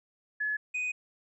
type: tone pair in turn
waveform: sine / triangle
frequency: 1706 / 2492 Hz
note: G#6 / D#7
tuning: +46 / +2 cents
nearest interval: perfect fifth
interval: 656 cents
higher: second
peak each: -28 dBFS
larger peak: neither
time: 0.4-0.57 / 0.74-0.92 s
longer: second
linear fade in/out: 10 ms
effects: resampled to 22050 Hz